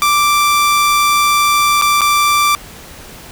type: tone with dropouts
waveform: sawtooth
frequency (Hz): 1174.7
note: D6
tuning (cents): 0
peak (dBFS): -6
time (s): 0.02-2.55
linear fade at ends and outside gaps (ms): 0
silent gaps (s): 1.814-1.821 / 2.009-2.016
effects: pink hiss -35 dBFS RMS until 3.31 s